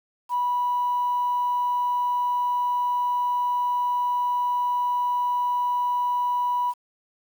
sine tone, 980 Hz, B5, 14 cents flat, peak -20 dBFS, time 0.29-6.74 s, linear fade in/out 50 ms, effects tanh soft clip ceiling -17 dBFS + 8-bit

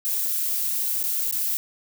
violet noise with dropouts, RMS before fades -25 dBFS, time 0.05-1.57 s, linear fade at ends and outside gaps 0 ms, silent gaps 1.029-1.038 / 1.311-1.325 s, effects none

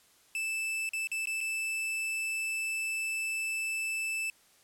45% pulse tone with dropouts, 2637 Hz, E7, in tune, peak -31 dBFS, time 0.35-4.3 s, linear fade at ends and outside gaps 1 ms, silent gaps 0.891-0.934 / 1.072-1.116 / 1.256-1.271 / 1.406-1.411 s, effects white hiss -63 dBFS RMS until 4.63 s + low-pass 12000 Hz 12 dB/octave

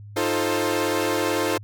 sawtooth chord, F dominant seventh, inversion third, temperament equal with one note detuned, 311.1 / 349.2 / 440 / 527.2 Hz, Eb4 / F4 / A4 / C5, 0 / 0 / 0 / +13 cents, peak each -23 dBFS, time 0.16-1.58 s, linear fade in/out 10 ms, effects added 103 Hz sine -38 dBFS peak until 1.63 s

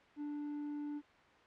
triangle tone, 293.7 Hz, D4, in tune, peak -37 dBFS, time 0.16-1.02 s, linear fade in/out 50 ms, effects white hiss -62 dBFS RMS until 1.46 s + low-pass 2000 Hz 12 dB/octave

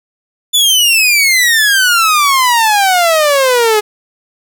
sawtooth exponential sweep, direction down, 3520 to 415.3 Hz, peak -4 dBFS, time 0.53-3.81 s, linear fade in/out 20 ms, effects none

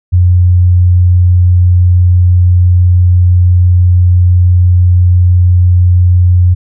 sine tone, 89.4 Hz, F2, 41 cents sharp, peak -3 dBFS, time 0.12-6.55 s, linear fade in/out 20 ms, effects none

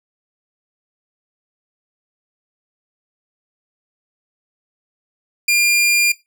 sawtooth tone, 2400 Hz, D7, 37 cents sharp, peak -9 dBFS, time 5.48-6.12 s, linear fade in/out 5 ms, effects noise-tail reverb RT60 0.2 s tail -17 dB re dry

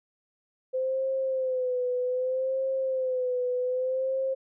sine tone with vibrato, 514 Hz, C5, 31 cents flat, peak -25 dBFS, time 0.73-4.35 s, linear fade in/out 20 ms, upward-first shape sine, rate 0.64 Hz, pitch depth 57 cents each way, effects none

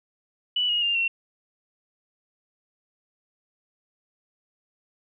sine tone with pitch steps, 2960 / 2879 / 2800 / 2724 Hz, F#7 / F#7 / F7 / F7, 0 / -48 / +4 / -44 cents, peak -21 dBFS, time 0.56-1.08 s, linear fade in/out 5 ms, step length 130 ms, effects none

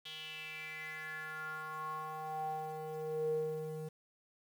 square tone with band-pass filter sweep, 156 Hz, D#3, 5 cents sharp, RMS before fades -41 dBFS, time 0.05-3.89 s, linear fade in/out 10 ms, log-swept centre 3300 to 330 Hz, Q 6.3, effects 10-bit

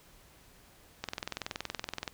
click train, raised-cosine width 0.2 ms, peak -17 dBFS, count 23, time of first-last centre 1.04-2.078 s, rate 21.2 Hz, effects pink hiss -59 dBFS RMS until 2.13 s

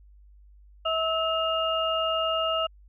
sine tone cluster, 647 / 1295 / 2826 Hz, E5 / E6 / F7, -32 / -31 / +20 cents, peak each -27 / -28 / -29 dBFS, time 0.85-2.67 s, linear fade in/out 10 ms, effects added 50 Hz sine -50 dBFS peak until 2.88 s

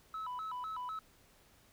sine tone with vibrato, 1134 Hz, C#6, 39 cents sharp, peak -36 dBFS, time 0.14-0.99 s, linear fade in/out 2 ms, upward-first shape square, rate 4 Hz, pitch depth 230 cents each way, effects tanh soft clip ceiling -37 dBFS + pink hiss -65 dBFS RMS until 1.72 s

